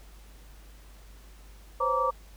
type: tone cluster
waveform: sine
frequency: 512 / 540 / 933 / 1160 Hz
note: C5 / C#5 / A#5 / D6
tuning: -38 / -45 / +1 / -22 cents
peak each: -30 / -32 / -31 / -26 dBFS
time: 1.8-2.11 s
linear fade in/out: 10 ms
effects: added 50 Hz sine -48 dBFS peak until 2.36 s + pink hiss -57 dBFS RMS until 2.36 s